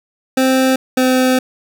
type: tone pair in turn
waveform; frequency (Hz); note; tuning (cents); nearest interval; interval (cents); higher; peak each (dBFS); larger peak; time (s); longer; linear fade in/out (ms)
25% pulse; 261.6 / 257; C4 / C4; 0 / -31; unison; 31; first; -7; neither; 0.37-0.76 / 0.97-1.39; second; 5
effects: none